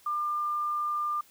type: tone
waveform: sine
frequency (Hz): 1198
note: D6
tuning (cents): +34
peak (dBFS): -27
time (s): 0.06-1.21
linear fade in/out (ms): 5
effects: white hiss -59 dBFS RMS until 1.3 s